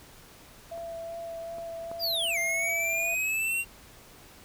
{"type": "tone with vibrato", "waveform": "sine", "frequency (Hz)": 669, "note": "E5", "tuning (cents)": 25, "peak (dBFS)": -35, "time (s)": [0.71, 3.15], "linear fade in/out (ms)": 10, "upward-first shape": "sine", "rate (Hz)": 2.6, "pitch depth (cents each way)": 13}
{"type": "clicks", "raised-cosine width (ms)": 1, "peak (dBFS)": [-33, -32, -27], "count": 3, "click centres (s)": [0.777, 1.584, 1.915]}
{"type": "linear two-way sweep", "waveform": "square", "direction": "down then up", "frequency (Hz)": [4978, 2093, 2771], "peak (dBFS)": -27, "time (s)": [1.99, 3.65], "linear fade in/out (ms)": 50, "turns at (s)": 2.38}
{"effects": ["pink hiss -52 dBFS RMS until 4.44 s"]}